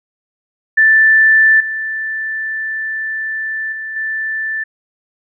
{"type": "tone with level steps", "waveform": "sine", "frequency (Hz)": 1764, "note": "A6", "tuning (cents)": 4, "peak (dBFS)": [-6, -18, -22, -17], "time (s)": [0.77, 4.64], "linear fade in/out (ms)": 10, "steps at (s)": [1.6, 3.72, 3.96], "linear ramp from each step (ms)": 5, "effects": []}